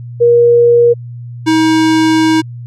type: tone pair in turn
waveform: sine / square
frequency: 474.8 / 318.1 Hz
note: A#4 / D#4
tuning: +32 / +38 cents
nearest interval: perfect fifth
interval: 694 cents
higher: first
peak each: -4 / -8 dBFS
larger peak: first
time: 0.2-0.94 / 1.46-2.42 s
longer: second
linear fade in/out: 20 ms
effects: added 120 Hz sine -24 dBFS peak until 2.66 s + low-pass 7000 Hz 12 dB/octave